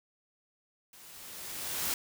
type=noise with level ramp; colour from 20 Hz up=white; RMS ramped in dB=-54 to -31 dBFS; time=0.93-1.94 s; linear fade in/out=2 ms; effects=none